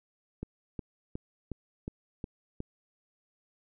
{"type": "click train", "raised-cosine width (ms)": 3, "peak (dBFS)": -23, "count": 7, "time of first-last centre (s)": [0.43, 2.604], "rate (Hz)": 2.76, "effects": []}